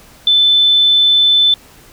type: tone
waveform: sine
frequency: 3520 Hz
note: A7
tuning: in tune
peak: -7 dBFS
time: 0.27-1.54 s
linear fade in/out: 2 ms
effects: pink hiss -43 dBFS RMS until 1.92 s